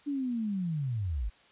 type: linear sweep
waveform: sine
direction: down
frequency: 293.7 to 45 Hz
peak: -29 dBFS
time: 0.06-1.3 s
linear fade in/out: 20 ms
effects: white hiss -60 dBFS RMS until 1.51 s + resampled to 8000 Hz